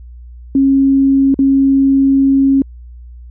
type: tone with dropouts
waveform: sine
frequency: 272.1 Hz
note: C#4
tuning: 32 cents flat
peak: -7 dBFS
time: 0.55-2.62 s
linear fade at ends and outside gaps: 2 ms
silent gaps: 1.343-1.39 s
effects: added 60 Hz sine -31 dBFS peak until 3.3 s